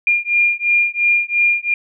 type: beating tone pair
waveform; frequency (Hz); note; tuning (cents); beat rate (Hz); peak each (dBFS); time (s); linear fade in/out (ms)
sine; 2407 / 2409.9; D7 / D7; +42 / +44; 2.9; -16; 0.07-1.74; 2
effects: none